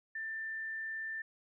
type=tone; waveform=sine; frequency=1781 Hz; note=A6; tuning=21 cents sharp; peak=-37 dBFS; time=0.15-1.22 s; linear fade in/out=5 ms; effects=none